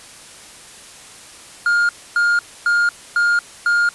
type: tone bursts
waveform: triangle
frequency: 1414 Hz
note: F6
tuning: 21 cents sharp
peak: -11 dBFS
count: 5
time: 1.66-3.89 s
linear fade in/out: 2 ms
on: 230 ms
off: 270 ms
effects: white hiss -40 dBFS RMS until 3.94 s + resampled to 24000 Hz